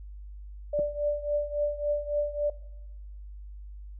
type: tone with tremolo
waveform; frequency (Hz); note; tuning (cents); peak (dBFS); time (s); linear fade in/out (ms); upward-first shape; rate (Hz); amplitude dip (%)
sine; 587.3; D5; 0; -22; 0.73-2.5; 5; triangle; 3.6; 85
type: clicks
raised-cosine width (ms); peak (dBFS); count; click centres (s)
2; -25; 2; 0.79 / 0.796
effects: noise-tail reverb RT60 0.9 s tail -19 dB re dry + added 50 Hz sine -40 dBFS peak until 3.99 s